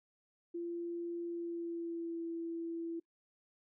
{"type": "tone with pitch glide", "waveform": "sine", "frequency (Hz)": [342.5, 333.5], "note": ["F4", "E4"], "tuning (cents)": [-34, 20], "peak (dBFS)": -37, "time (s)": [0.54, 3], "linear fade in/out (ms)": 10, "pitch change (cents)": -46, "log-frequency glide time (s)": [1.25, 2.23], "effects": ["noise-tail reverb RT60 0.1 s tail -25 dB re dry"]}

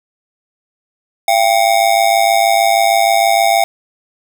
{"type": "ring-modulated tone", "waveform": "square", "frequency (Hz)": 735, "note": "F#5", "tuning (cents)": -12, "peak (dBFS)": -7, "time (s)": [1.28, 3.64], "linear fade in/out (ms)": 0, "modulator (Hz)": 53.2, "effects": []}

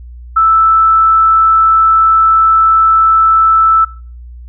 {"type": "tone", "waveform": "sine", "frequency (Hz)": 1318.5, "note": "E6", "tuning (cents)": 0, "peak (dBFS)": -5, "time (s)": [0.36, 3.85], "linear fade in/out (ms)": 10, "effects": ["noise-tail reverb RT60 0.4 s tail -21 dB re dry", "added 60 Hz sine -28 dBFS peak until 4.48 s"]}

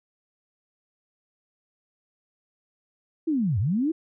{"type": "linear two-way sweep", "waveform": "sine", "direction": "down then up", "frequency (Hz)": [337, 87, 337], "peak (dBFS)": -21, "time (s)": [3.27, 3.92], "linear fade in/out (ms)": 10, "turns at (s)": 3.59, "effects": []}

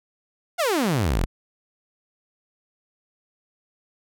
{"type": "exponential sweep", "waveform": "sawtooth", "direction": "down", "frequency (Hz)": [744, 34.65], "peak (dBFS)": -16, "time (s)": [0.58, 1.26], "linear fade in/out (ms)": 20, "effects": []}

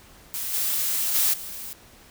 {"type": "noise with level steps", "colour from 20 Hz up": "blue", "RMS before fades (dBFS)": [-30, -25, -21, -36], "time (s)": [0.34, 1.73], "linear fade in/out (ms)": 0, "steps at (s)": [0.53, 1.14, 1.33], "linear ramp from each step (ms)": 10, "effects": ["pink hiss -51 dBFS RMS until 2.1 s"]}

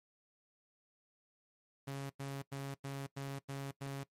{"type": "tone bursts", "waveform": "sawtooth", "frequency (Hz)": 138, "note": "C#3", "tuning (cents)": -7, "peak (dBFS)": -36, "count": 7, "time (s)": [1.87, 4.038], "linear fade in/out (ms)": 10, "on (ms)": 230, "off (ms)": 93, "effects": ["noise-tail reverb RT60 0.1 s tail -20 dB re dry", "MP3 64 kbps"]}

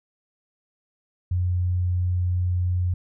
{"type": "tone", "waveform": "sine", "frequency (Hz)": 89.7, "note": "F2", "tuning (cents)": 47, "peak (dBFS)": -20, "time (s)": [1.31, 2.94], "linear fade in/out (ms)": 5, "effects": []}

